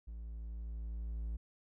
triangle tone with level ramp, 56.1 Hz, A1, 34 cents sharp, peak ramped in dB -41 to -34 dBFS, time 0.07-1.37 s, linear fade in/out 10 ms, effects none

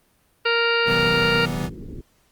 harmonic tone, 466.2 Hz, A#4, in tune, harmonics 1 / 2 / 3 / 4 / 5 / 6 / 8 / 9 / 10, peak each -22 / -30 / -22 / -28 / -29 / -24 / -34 / -34 / -32 dBFS, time 0.45-1.46 s, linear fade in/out 10 ms
square chord, C major seventh, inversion none, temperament equal with one note detuned, 130.81 / 164.81 / 192.3 / 246.9 Hz, C3 / E3 / G3 / B3, 0 / 0 / -33 / 0 cents, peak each -31 / -28 / -32 / -31 dBFS, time 0.85-1.7 s, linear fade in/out 50 ms
pink low-pass noise, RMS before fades -35 dBFS, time 0.87-2.01 s, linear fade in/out 0 ms, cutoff 430 Hz, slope 48 dB/octave
effects pink hiss -62 dBFS RMS until 2.31 s + Opus 32 kbps

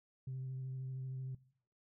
sine tone with vibrato, 130.81 Hz, C3, in tune, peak -38 dBFS, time 0.27-1.35 s, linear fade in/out 5 ms, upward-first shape triangle, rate 13 Hz, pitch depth 20 cents each way, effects noise-tail reverb RT60 0.6 s tail -21 dB re dry + tanh soft clip ceiling -37 dBFS

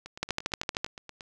two click trains, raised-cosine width 0.2 ms, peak -24 / -11 dBFS, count 11 / 9, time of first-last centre 0.06-1.208 / 0.23-0.845 s, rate 8.71 / 13 Hz, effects none

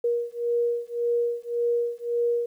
sine beating tone pair, 473.6 / 475.4 Hz, A#4 / A#4, +27 / +34 cents, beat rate 1.8 Hz, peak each -26 dBFS, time 0.04-2.46 s, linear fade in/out 5 ms, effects 10-bit

